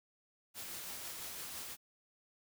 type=noise with tremolo; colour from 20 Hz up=white; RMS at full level=-44 dBFS; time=0.54-1.77 s; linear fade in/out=50 ms; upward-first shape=sine; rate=6 Hz; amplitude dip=25%; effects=none